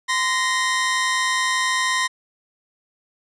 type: tone pair together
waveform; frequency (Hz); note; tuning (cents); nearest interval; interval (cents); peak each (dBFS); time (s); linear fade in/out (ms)
sawtooth; 1031 / 1870.2; C6 / A#6; -26 / +5; minor seventh; 1031; -18; 0.08-2.08; 20
effects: resampled to 22050 Hz